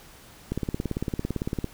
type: click train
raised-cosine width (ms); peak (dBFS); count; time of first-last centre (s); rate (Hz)
3; -14; 21; 0.52-1.644; 17.8
effects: pink hiss -50 dBFS RMS until 1.73 s